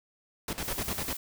pink noise with tremolo, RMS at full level -33 dBFS, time 0.48-1.13 s, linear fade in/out 2 ms, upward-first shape square, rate 10 Hz, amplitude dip 80%
blue noise, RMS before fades -38 dBFS, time 0.63-1.17 s, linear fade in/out 5 ms
effects none

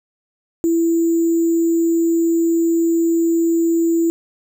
sine tone with sample-and-hold, 332.9 Hz, E4, 17 cents sharp, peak -13 dBFS, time 0.64-4.1 s, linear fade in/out 0 ms, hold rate 7350 Hz, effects none

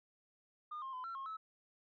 sine tone with pitch steps, 1216 / 1064 / 1016 / 1352 / 1079 / 1300 Hz, D#6 / C6 / B5 / E6 / C#6 / E6, -40 / +29 / +49 / +43 / -47 / -24 cents, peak -40 dBFS, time 0.71-1.37 s, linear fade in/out 10 ms, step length 110 ms, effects tanh soft clip ceiling -39 dBFS

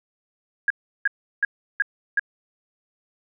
sine tone bursts, 1634 Hz, G#6, 29 cents flat, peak -16 dBFS, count 5, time 0.68-2.195 s, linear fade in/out 2 ms, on 23 ms, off 350 ms, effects none

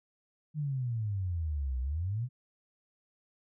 sine exponential two-way sweep, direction down then up, 155.56 to 61.6 to 131.1 Hz, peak -30 dBFS, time 0.54-2.29 s, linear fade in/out 50 ms, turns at 1.8 s, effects none

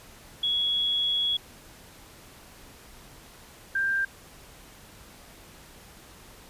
sine tone pair in turn, 3351 / 1585.2 Hz, G#7 / G6, +15 / +19 cents, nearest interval octave + minor second, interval 1296 cents, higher first, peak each -23 / -23 dBFS, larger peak neither, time 0.43-1.37 / 3.75-4.05 s, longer first, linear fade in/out 5 ms, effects pink hiss -50 dBFS RMS until 6.49 s + resampled to 32000 Hz

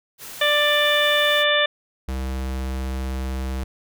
white noise, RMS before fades -37 dBFS, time 0.18-1.45 s, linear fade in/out 50 ms
harmonic tone, 590 Hz, D5, 8 cents sharp, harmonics 1 / 2 / 3 / 4 / 5 / 6, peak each -21 / -26 / -21 / -27 / -26 / -22 dBFS, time 0.41-1.66 s, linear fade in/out 5 ms
square tone, 65.4 Hz, C2, in tune, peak -25 dBFS, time 2.08-3.64 s, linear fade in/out 5 ms
effects none

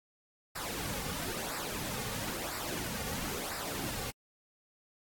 pink noise with flanger, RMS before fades -38 dBFS, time 0.55-4.11 s, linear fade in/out 10 ms, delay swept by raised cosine 0.31 to 3.11 ms, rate 1 Hz, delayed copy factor -0.65, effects AAC 64 kbps

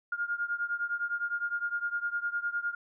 sine beating tone pair, 1411 / 1420.8 Hz, F6 / F6, +17 / +29 cents, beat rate 9.8 Hz, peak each -32 / -34 dBFS, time 0.12-2.75 s, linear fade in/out 5 ms, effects none

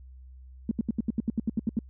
sine tone bursts, 222.4 Hz, A3, 19 cents sharp, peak -22 dBFS, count 12, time 0.69-1.79 s, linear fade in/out 2 ms, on 22 ms, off 76 ms, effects added 64 Hz sine -45 dBFS peak until 1.89 s

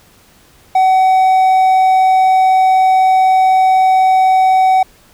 triangle tone, 754 Hz, F#5, 32 cents sharp, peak -5 dBFS, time 0.75-4.83 s, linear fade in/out 5 ms, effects pink hiss -47 dBFS RMS until 5.13 s

